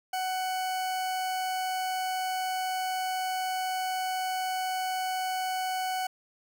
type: tone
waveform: 40% pulse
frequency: 746 Hz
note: F#5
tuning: 14 cents sharp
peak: -28 dBFS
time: 0.13-6.07 s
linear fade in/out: 5 ms
effects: none